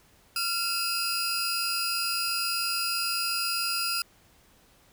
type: tone cluster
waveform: sawtooth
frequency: 1379 / 2570 / 4918 Hz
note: F6 / E7 / D#8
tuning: -22 / -45 / -21 cents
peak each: -28 / -32 / -26 dBFS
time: 0.36-4.02 s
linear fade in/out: 2 ms
effects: pink hiss -60 dBFS RMS until 4.92 s